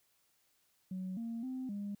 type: tone with pitch steps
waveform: sine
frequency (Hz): 186.1 / 230.4 / 258.3 / 202.8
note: F#3 / A#3 / C4 / G#3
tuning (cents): +10 / -20 / -22 / -41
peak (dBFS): -36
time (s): 0.91-1.95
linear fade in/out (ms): 5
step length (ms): 260
effects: tanh soft clip ceiling -34 dBFS + white hiss -74 dBFS RMS until 2 s